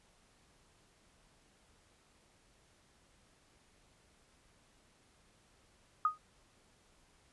sine tone with exponential decay, 1244.5 Hz, D#6, in tune, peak -23 dBFS, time 6.05-6.18 s, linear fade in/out 2 ms, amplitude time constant 28 ms, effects pink hiss -68 dBFS RMS until 7.32 s + resampled to 24000 Hz

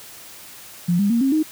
sine tone with pitch steps, 174.61 / 201.7 / 233.1 / 269.3 / 311.1 Hz, F3 / G3 / A#3 / C#4 / D#4, 0 / +50 / 0 / -50 / 0 cents, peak -15 dBFS, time 0.88-1.43 s, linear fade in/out 10 ms, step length 110 ms, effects white hiss -41 dBFS RMS until 1.51 s + high-pass 60 Hz 12 dB/octave

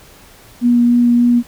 sine tone with vibrato, 240.3 Hz, B3, 47 cents flat, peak -8 dBFS, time 0.61-1.43 s, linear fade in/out 50 ms, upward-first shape sine, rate 3.4 Hz, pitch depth 9 cents each way, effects pink hiss -43 dBFS RMS until 1.47 s

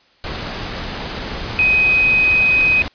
sine tone in noise, 2516 Hz, D#7, 19 cents sharp, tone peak -11 dBFS, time 1.59-2.82 s, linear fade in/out 0 ms, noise pink, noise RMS -26 dBFS, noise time 0.24-2.88 s, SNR +12 dB, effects white hiss -54 dBFS RMS until 2.94 s + resampled to 11025 Hz

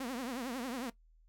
sawtooth tone with vibrato, 250.3 Hz, B3, 23 cents sharp, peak -33 dBFS, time 0-0.9 s, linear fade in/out 5 ms, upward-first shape triangle, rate 11 Hz, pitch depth 190 cents each way, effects noise-tail reverb RT60 0.1 s tail -17 dB re dry + added 40 Hz sine -61 dBFS peak until 1.28 s

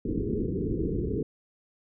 white low-pass noise, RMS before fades -29 dBFS, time 0.05-1.23 s, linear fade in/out 5 ms, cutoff 450 Hz, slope 96 dB/octave, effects none

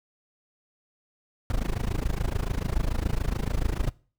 brown noise with amplitude modulation, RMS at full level -23 dBFS, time 1.5-3.9 s, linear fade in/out 0 ms, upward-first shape sine, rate 27 Hz, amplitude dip 95%, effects noise-tail reverb RT60 0.4 s tail -22 dB re dry

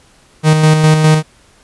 45% pulse tone with tremolo, 155.56 Hz, D#3, in tune, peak -5 dBFS, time 0.43-1.23 s, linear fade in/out 50 ms, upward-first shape square, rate 4.9 Hz, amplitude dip 40%, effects pink hiss -48 dBFS RMS until 1.63 s + resampled to 24000 Hz

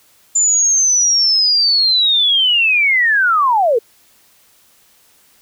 sine linear sweep, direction down, 7150 to 426 Hz, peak -10 dBFS, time 0.35-3.79 s, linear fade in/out 10 ms, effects white hiss -52 dBFS RMS until 5.41 s

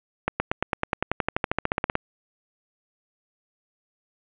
accelerating click train, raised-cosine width 0.5 ms, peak -7 dBFS, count 21, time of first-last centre 0.28-1.954 s, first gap 120 ms, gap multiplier 0.96, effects resampled to 8000 Hz + 8-bit

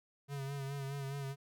square tone with vibrato, 138.59 Hz, C#3, in tune, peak -39 dBFS, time 0.28-1.36 s, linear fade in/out 50 ms, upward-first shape sine, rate 4.8 Hz, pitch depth 42 cents each way, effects none

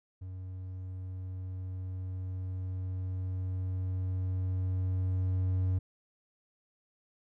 triangle tone with level ramp, 92.8 Hz, F#2, 6 cents sharp, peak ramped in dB -37 to -24 dBFS, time 0.21-5.79 s, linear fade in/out 10 ms, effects none

